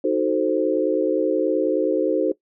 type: chord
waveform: sine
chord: D# diminished seventh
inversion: none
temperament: equal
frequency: 311.1 / 370 / 440 / 523.3 Hz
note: D#4 / F#4 / A4 / C5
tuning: 0 / 0 / 0 / 0 cents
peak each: -23 dBFS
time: 0.04-2.32 s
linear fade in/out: 5 ms
effects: noise-tail reverb RT60 0.1 s tail -19 dB re dry